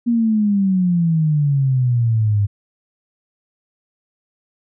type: exponential sweep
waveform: sine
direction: down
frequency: 240 to 100 Hz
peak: -13 dBFS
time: 0.06-2.47 s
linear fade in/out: 20 ms
effects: none